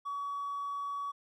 triangle tone, 1132 Hz, C#6, 36 cents sharp, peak -31 dBFS, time 0.05-1.12 s, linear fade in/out 20 ms, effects tanh soft clip ceiling -31 dBFS

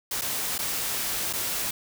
white noise with dropouts, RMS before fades -29 dBFS, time 0.11-1.71 s, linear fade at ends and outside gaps 5 ms, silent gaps 0.213-0.218 / 0.581-0.588 / 1.329-1.334 s, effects none

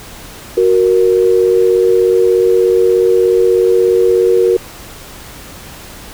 sine tone pair together, 370 / 466.7 Hz, F#4 / A#4, 0 / +2 cents, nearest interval major third, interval 402 cents, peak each -10 dBFS, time 0.57-4.57 s, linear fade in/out 5 ms, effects pink hiss -33 dBFS RMS until 6.13 s

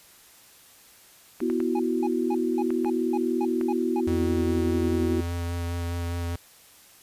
clicks, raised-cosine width 0.5 ms, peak -23 dBFS, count 6, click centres 1.404 / 1.5 / 1.603 / 2.705 / 2.847 / 3.612 s
sine chord, B suspended fourth, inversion none, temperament equal, 246.9 / 329.6 / 370 Hz, B3 / E4 / F#4, 0 / 0 / 0 cents, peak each -27 dBFS, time 1.41-5.21 s, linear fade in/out 10 ms
triangle tone bursts, 830.6 Hz, G#5, in tune, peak -27 dBFS, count 9, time 1.75-4.004 s, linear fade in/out 5 ms, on 46 ms, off 230 ms
square tone with vibrato, 86 Hz, F2, 26 cents flat, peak -28 dBFS, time 4.07-6.36 s, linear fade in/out 5 ms, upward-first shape sine, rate 4.9 Hz, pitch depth 13 cents each way
effects white hiss -53 dBFS RMS until 7.02 s + resampled to 32000 Hz

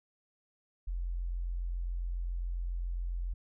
sine tone, 43.65 Hz, F1, in tune, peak -32 dBFS, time 0.87-3.34 s, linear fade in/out 10 ms, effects none

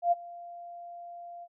sine tone with ADSR envelope, 694 Hz, F5, 11 cents flat, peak -19 dBFS, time 0.02-1.48 s, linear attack 97 ms, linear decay 25 ms, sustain -22 dB, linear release 50 ms, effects none

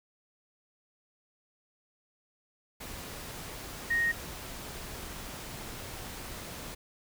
sine tone in noise, 1864.7 Hz, A#6, in tune, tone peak -25 dBFS, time 3.9-4.12 s, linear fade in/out 10 ms, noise pink, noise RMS -42 dBFS, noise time 2.8-6.75 s, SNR +14 dB, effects none

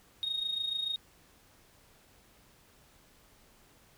sine tone with amplitude modulation, 3729 Hz, A#7, in tune, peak -27 dBFS, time 0.23-0.96 s, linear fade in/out 0 ms, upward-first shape sine, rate 26.9 Hz, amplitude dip 70%, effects tanh soft clip ceiling -26 dBFS + pink hiss -62 dBFS RMS until 3.97 s

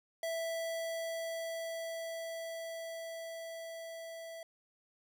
square tone with level ramp, 659.3 Hz, E5, in tune, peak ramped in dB -35 to -45 dBFS, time 0.23-4.43 s, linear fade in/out 2 ms, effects none

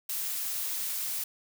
blue noise, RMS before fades -33 dBFS, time 0.09-1.24 s, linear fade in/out 5 ms, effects none

